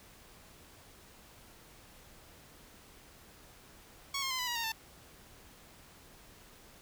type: tone with pitch steps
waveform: 10% pulse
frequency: 1108.7 / 1069.1 / 1030.9 / 994 / 958.5 / 924.3 / 891.2 Hz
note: C#6 / C6 / C6 / B5 / A#5 / A#5 / A5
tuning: 0 / +37 / -26 / +11 / +48 / -15 / +22 cents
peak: -25 dBFS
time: 4.14-4.721 s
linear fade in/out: 5 ms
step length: 83 ms
effects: pink hiss -57 dBFS RMS until 6.81 s